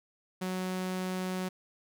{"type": "tone", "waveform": "sawtooth", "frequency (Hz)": 185, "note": "F#3", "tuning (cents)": 0, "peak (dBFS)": -28, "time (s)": [0.41, 1.49], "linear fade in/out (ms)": 10, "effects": []}